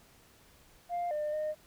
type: tone with pitch steps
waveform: sine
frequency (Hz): 700 / 601 / 613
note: F5 / D5 / D#5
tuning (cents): +4 / +40 / -26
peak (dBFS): -29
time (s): 0.89-1.55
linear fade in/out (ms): 50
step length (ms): 220
effects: tanh soft clip ceiling -29 dBFS + pink hiss -61 dBFS RMS until 1.66 s